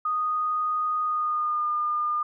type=tone with pitch glide; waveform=sine; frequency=1239 to 1210 Hz; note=D#6 to D#6; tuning=-8 to -49 cents; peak=-23 dBFS; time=0.05-2.23 s; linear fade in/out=5 ms; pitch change=-41 cents; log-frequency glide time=1.01-1.69 s; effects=none